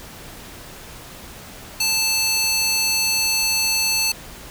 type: tone with high-pass filter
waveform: square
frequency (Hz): 880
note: A5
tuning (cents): 0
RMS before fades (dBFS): -20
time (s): 1.8-4.12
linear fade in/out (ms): 5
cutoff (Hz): 3800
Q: 1.2
effects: pink hiss -39 dBFS RMS until 4.5 s